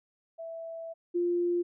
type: tone pair in turn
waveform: sine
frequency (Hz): 659.3 / 349.3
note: E5 / F4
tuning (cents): 0 / 0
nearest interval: major seventh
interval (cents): 1100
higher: first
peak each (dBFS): -37 / -25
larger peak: second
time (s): 0.38-0.94 / 1.14-1.63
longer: first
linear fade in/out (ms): 20
effects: none